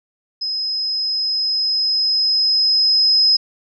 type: tone with level ramp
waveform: sine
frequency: 5090 Hz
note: D#8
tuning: 39 cents sharp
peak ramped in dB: -20 to -10 dBFS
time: 0.41-3.37 s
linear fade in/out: 10 ms
effects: none